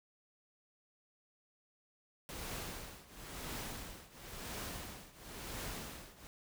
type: noise with tremolo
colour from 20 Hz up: pink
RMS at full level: -42 dBFS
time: 2.29-6.27 s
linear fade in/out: 0 ms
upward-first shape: triangle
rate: 0.97 Hz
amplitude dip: 90%
effects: none